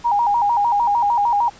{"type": "tone with vibrato", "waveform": "sine", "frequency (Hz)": 880, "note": "A5", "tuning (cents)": 0, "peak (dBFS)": -14, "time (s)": [0.04, 1.5], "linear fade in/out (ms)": 20, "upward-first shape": "square", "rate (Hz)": 6.6, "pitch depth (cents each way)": 130, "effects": ["pink hiss -44 dBFS RMS until 1.59 s", "resampled to 16000 Hz"]}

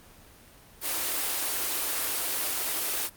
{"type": "high-pass noise", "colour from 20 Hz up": "white", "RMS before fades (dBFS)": -29, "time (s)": [0.81, 3.1], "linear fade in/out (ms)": 50, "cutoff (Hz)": 260, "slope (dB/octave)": 96, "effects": ["pink hiss -53 dBFS RMS until 3.16 s", "Opus 24 kbps"]}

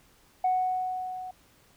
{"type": "tone with level ramp", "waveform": "sine", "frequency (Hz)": 740, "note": "F#5", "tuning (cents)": 0, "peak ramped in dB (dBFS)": [-20, -36], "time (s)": [0.44, 1.31], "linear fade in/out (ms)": 5, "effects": ["tanh soft clip ceiling -18 dBFS", "pink hiss -61 dBFS RMS until 1.76 s"]}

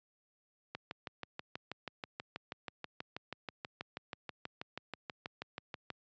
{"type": "click train", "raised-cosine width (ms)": 0.3, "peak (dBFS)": -24, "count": 33, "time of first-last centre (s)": [0.75, 5.903], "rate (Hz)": 6.21, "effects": ["high-pass 100 Hz 12 dB/octave", "resampled to 16000 Hz"]}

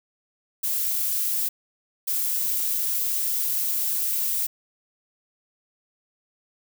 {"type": "noise bursts at uneven times", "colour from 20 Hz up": "violet", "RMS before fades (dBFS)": -25, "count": 2, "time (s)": [[0.63, 1.49], [2.07, 4.47]], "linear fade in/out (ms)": 10, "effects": []}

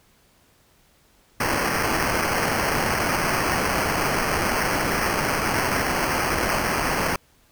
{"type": "noise with sample-and-hold", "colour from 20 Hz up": "white", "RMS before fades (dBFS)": -23, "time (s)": [1.4, 7.16], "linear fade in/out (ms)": 2, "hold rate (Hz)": 3675, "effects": ["pink hiss -59 dBFS RMS until 7.51 s"]}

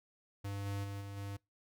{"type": "tone with level steps", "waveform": "square", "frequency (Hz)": 99.9, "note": "G2", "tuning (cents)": 33, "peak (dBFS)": [-39, -37, -41, -44, -41], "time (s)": [0.44, 1.37], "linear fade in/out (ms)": 10, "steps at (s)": [0.65, 0.83, 1, 1.16], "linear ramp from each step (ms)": 20, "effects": ["noise-tail reverb RT60 0.2 s tail -24 dB re dry"]}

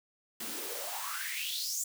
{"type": "noise with high-pass filter sweep", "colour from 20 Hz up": "white", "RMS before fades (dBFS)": -37, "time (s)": [0.4, 1.84], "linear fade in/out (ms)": 5, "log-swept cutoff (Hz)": [200, 7600], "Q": 6, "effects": []}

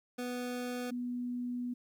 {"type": "tone pair in turn", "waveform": ["25% pulse", "sine"], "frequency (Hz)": [246.9, 245.2], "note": ["B3", "B3"], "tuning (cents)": [0, -12], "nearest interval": "unison", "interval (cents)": 12, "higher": "first", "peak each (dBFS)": [-32, -34], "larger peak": "first", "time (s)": [[0.18, 0.91], [0.91, 1.74]], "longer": "second", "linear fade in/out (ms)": 10, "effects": ["12-bit"]}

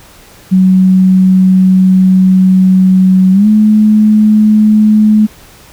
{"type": "tone with pitch glide", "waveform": "sine", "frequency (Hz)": [187, 213.6], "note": ["F#3", "G#3"], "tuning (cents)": [19, 49], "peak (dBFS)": -3, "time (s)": [0.51, 5.27], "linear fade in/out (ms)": 20, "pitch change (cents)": 230, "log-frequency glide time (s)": [3.32, 3.47], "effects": ["pink hiss -38 dBFS RMS until 5.72 s"]}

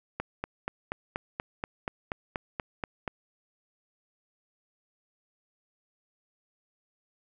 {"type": "click train", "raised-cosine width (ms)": 0.5, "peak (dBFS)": -16, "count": 13, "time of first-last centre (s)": [0.2, 3.078], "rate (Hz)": 4.17, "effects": []}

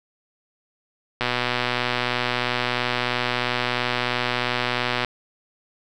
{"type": "click train", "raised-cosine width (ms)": 0.3, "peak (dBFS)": -6, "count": 473, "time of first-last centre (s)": [1.21, 5.047], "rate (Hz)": 123, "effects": []}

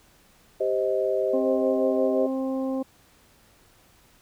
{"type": "chord", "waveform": "sine", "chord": "C minor", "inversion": "second", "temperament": "just", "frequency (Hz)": [392.4, 523.3, 627.9], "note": ["G4", "C5", "Eb5"], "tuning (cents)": [2, 0, 16], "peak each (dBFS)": -26, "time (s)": [0.6, 2.27], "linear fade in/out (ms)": 10}
{"type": "harmonic tone", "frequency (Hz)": 264.5, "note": "C4", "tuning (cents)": 19, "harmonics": [1, 2, 3, 4], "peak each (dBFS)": [-26, -30, -40, -43], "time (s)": [1.33, 2.83], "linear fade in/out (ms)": 10}
{"effects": ["pink hiss -58 dBFS RMS until 4.21 s"]}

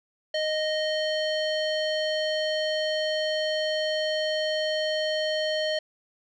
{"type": "tone with low-pass filter", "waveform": "square", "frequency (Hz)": 620, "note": "D#5", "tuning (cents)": -6, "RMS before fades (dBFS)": -27, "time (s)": [0.34, 5.79], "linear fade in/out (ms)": 5, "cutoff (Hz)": 3900, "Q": 4.4, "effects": []}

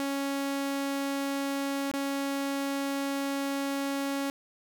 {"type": "tone with dropouts", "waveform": "sawtooth", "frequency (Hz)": 277.2, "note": "C#4", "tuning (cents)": 0, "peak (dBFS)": -25, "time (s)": [0, 4.3], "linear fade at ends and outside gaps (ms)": 0, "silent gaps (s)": [1.914, 1.938], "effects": []}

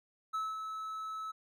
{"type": "tone with ADSR envelope", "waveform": "triangle", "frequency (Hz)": 1300, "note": "E6", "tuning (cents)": -24, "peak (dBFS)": -30, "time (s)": [0.33, 1.32], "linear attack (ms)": 17, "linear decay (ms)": 210, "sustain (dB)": -6, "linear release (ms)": 15, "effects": []}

